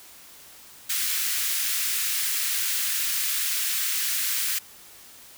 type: high-pass noise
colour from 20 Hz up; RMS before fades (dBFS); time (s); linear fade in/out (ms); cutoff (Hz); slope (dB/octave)
white; -26; 0.89-4.59; 10; 1500; 24
effects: white hiss -48 dBFS RMS until 5.37 s